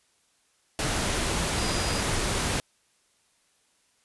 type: tone in noise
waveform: sine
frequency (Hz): 4900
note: D#8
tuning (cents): -27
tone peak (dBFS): -36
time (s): 1.58-2.01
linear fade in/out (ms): 0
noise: pink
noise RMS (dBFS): -27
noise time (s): 0.79-2.6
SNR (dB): -12
effects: white hiss -67 dBFS RMS until 4.04 s + resampled to 24000 Hz